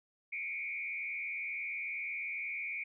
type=tone with frequency modulation; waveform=sine; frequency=2297 Hz; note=D7; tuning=39 cents flat; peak=-36 dBFS; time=0.32-2.84 s; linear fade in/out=10 ms; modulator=82.2 Hz; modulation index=1.7; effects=none